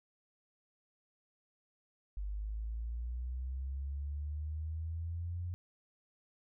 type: linear sweep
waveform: sine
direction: up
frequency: 49 to 89.2 Hz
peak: -36 dBFS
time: 2.17-5.54 s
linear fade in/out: 0 ms
effects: none